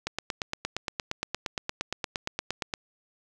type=click train; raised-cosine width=0.2 ms; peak=-12 dBFS; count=24; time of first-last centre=0.07-2.738 s; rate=8.62 Hz; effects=none